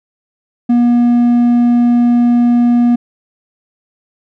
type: tone with hard clipping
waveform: sine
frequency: 240 Hz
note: B3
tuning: 49 cents flat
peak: -8 dBFS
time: 0.69-2.96 s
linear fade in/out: 10 ms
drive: 3 dB
effects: none